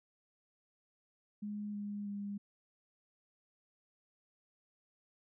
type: tone with pitch steps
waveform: sine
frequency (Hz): 207.7 / 205 / 202.3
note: G#3 / G#3 / G#3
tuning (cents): 0 / -22 / -45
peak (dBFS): -38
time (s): 1.42-2.38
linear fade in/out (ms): 10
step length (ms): 320
effects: none